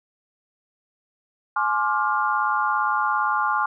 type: chord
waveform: sine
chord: D half-diminished seventh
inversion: second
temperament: just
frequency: 845.8 / 1057.2 / 1174.7 / 1409.6 Hz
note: Ab5 / C6 / D6 / F6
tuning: +31 / +18 / 0 / +16 cents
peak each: -25 dBFS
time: 1.56-3.66 s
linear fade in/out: 5 ms
effects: none